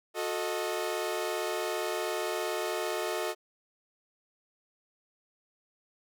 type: chord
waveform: sawtooth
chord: D# diminished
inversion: first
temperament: equal with one note detuned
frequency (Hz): 362.6 / 440 / 622.3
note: F#4 / A4 / D#5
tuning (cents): -35 / 0 / 0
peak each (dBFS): -31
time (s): 0.14-3.35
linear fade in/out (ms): 50
effects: none